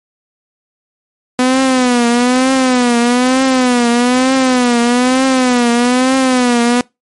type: tone with vibrato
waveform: sawtooth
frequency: 250.2 Hz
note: B3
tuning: 23 cents sharp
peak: -5 dBFS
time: 1.39-6.81 s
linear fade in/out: 2 ms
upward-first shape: triangle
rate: 1.1 Hz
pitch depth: 110 cents each way
effects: noise-tail reverb RT60 0.2 s tail -23 dB re dry + MP3 48 kbps